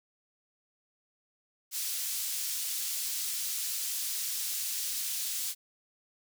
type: high-pass noise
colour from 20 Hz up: pink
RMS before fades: -34 dBFS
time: 1.71-5.55 s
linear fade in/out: 50 ms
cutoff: 5100 Hz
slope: 12 dB/octave
effects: none